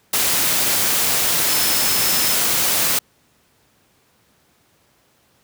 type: tone in noise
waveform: sine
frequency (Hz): 5230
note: E8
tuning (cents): -15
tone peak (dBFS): -25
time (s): 1.49-2.35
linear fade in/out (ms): 5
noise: white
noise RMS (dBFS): -18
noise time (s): 0.13-2.99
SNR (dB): -10
effects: pink hiss -59 dBFS RMS until 5.43 s + high-pass 80 Hz 12 dB/octave